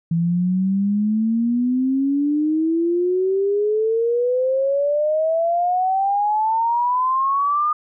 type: exponential sweep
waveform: sine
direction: up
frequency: 164.81 to 1225 Hz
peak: -16 dBFS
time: 0.11-7.73 s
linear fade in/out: 5 ms
effects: none